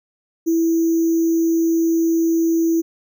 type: tone with sample-and-hold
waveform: sine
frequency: 330.4 Hz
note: E4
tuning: 4 cents sharp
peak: -14 dBFS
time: 0.46-2.82 s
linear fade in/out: 20 ms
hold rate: 6300 Hz
effects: none